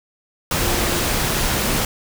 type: tone in noise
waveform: sine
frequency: 348.8 Hz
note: F4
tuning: 2 cents flat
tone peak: -27 dBFS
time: 0.61-1.02 s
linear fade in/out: 2 ms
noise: pink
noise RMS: -20 dBFS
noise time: 0.51-1.85 s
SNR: -10 dB
effects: none